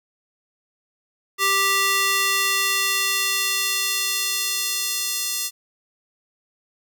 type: tone with high-pass filter sweep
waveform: square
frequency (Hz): 392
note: G4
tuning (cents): 0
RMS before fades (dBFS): -22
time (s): 1.38-5.51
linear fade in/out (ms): 50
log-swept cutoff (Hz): 1300 to 5200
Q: 0.82
effects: none